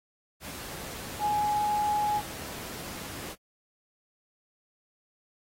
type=tone in noise; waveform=sine; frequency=837 Hz; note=G#5; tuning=13 cents sharp; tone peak=-24 dBFS; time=1.19-2.22 s; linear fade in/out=50 ms; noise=pink; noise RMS=-40 dBFS; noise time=0.4-3.36 s; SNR=+13 dB; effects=high-pass 60 Hz 12 dB/octave + AAC 48 kbps